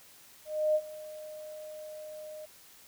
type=tone with ADSR envelope; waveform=sine; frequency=614 Hz; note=D#5; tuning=23 cents flat; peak=-22 dBFS; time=0.45-2.46 s; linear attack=300 ms; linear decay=56 ms; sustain=-19 dB; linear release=13 ms; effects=white hiss -56 dBFS RMS until 2.87 s